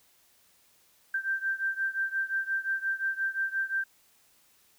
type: beating tone pair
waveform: sine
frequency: 1568 / 1573.7 Hz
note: G6 / G6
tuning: 0 / +6 cents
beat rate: 5.7 Hz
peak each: -30 / -32 dBFS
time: 1.14-3.84 s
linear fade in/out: 5 ms
effects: white hiss -64 dBFS RMS until 4.78 s